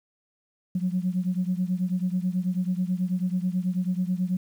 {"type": "beating tone pair", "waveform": "sine", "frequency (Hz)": [179.2, 188.4], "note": ["F3", "F#3"], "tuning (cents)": [45, 32], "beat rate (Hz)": 9.2, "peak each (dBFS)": [-25, -27], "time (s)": [0.75, 4.37], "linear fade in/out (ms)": 5, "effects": ["tanh soft clip ceiling -16 dBFS", "9-bit"]}